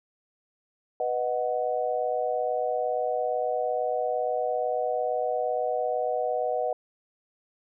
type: chord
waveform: sine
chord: B major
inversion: none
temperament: equal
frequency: 493.9 / 622.3 / 740 Hz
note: B4 / D#5 / F#5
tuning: 0 / 0 / 0 cents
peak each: -29 dBFS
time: 1-6.73 s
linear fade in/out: 2 ms
effects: none